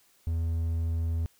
triangle tone, 82.41 Hz, E2, in tune, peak -24 dBFS, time 0.27-1.26 s, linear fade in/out 0 ms, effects white hiss -64 dBFS RMS until 1.39 s

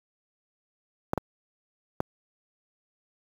clicks, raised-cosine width 1 ms, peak -11 dBFS, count 3, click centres 1.134 / 1.177 / 2.004 s, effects high-pass 60 Hz 12 dB/octave + 7-bit

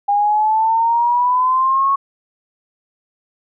sine exponential sweep, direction up, 808 to 1108.7 Hz, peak -12 dBFS, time 0.08-1.96 s, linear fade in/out 10 ms, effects none

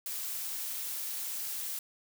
blue noise, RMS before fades -37 dBFS, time 0.06-1.79 s, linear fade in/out 2 ms, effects none

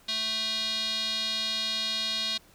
square tone with band-pass filter, 220 Hz, A3, in tune, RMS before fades -30 dBFS, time 0.08-2.38 s, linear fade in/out 10 ms, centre 3900 Hz, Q 6.1, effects pink hiss -58 dBFS RMS until 2.54 s

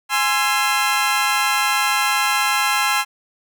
20% pulse chord, Ab augmented, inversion none, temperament equal with one note detuned, 830.6 / 1046.5 / 1343.1 Hz, Ab5 / C6 / E6, 0 / 0 / +32 cents, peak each -16 dBFS, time 0.09-3.05 s, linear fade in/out 50 ms, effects none

